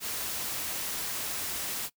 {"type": "noise", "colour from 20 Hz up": "white", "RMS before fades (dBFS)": -34, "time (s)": [0, 1.9], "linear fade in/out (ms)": 50, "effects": ["noise-tail reverb RT60 0.1 s tail -22 dB re dry"]}